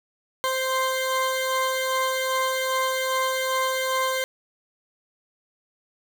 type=tone pair together; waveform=20% pulse; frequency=522 / 1046.5 Hz; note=C5 / C6; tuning=-4 / 0 cents; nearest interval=octave; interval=1204 cents; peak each=-19 / -23 dBFS; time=0.44-4.24 s; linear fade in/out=0 ms; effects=none